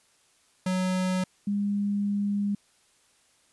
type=tone pair in turn; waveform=square / sine; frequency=185 / 202.9 Hz; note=F#3 / G#3; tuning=0 / -40 cents; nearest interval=major second; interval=160 cents; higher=second; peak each=-25 / -24 dBFS; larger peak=second; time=0.66-1.24 / 1.47-2.55 s; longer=second; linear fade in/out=5 ms; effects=white hiss -64 dBFS RMS until 3.52 s + resampled to 24000 Hz